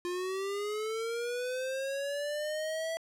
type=linear sweep; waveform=square; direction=up; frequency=350.4 to 659.3 Hz; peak=-33 dBFS; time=0.05-2.97 s; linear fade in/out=0 ms; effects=low-pass 11000 Hz 12 dB/octave + 11-bit